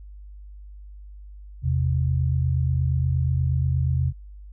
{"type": "tone pair together", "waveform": "sine", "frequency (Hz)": [82.41, 130.82], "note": ["E2", "C3"], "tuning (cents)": [0, 0], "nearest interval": "minor sixth", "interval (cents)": 800, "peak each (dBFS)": [-22, -22], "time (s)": [1.62, 4.13], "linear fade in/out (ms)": 50, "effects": ["added 50 Hz sine -39 dBFS peak until 4.52 s"]}